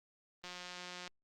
click train, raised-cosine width 0.2 ms, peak -29 dBFS, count 115, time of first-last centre 0.44-1.077 s, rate 179 Hz, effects Opus 32 kbps

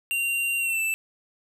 square tone with pitch glide, 2767 to 2650 Hz, F7 to E7, -17 to +9 cents, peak -24 dBFS, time 0.11-0.94 s, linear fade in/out 0 ms, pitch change -74 cents, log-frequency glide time 0.59-0.81 s, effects none

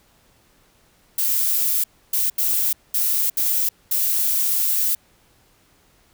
violet noise bursts at uneven times, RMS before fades -20 dBFS, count 6, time 1.18-1.84 / 2.13-2.3 / 2.38-2.73 / 2.94-3.3 / 3.37-3.69 / 3.91-4.95 s, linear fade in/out 5 ms, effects pink hiss -58 dBFS RMS until 6.13 s

